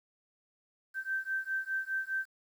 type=beating tone pair; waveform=sine; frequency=1554 / 1558.9 Hz; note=G6 / G6; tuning=-16 / -10 cents; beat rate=4.9 Hz; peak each=-35 / -35 dBFS; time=0.94-2.26 s; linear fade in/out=50 ms; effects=10-bit